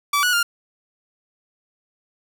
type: tone with pitch steps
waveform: sawtooth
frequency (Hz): 1153 / 1467 / 1403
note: D6 / F#6 / F6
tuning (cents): -32 / -15 / +8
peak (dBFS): -13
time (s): 0.13-0.43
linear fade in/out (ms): 5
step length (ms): 100
effects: none